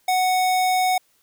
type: tone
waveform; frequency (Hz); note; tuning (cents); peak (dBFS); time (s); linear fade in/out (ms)
square; 740; F#5; 0; -18; 0.08-0.98; 5
effects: white hiss -63 dBFS RMS until 1.22 s